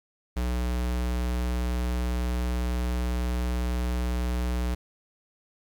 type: tone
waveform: square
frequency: 61 Hz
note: B1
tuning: 21 cents flat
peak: -26 dBFS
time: 0.36-4.75 s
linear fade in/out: 10 ms
effects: 10-bit